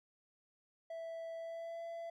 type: tone with pitch glide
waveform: triangle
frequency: 659.3 to 671.2 Hz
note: E5 to E5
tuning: 0 to +31 cents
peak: -40 dBFS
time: 0.9-2.1 s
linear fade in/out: 5 ms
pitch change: +31 cents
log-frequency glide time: 1.36-1.83 s
effects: none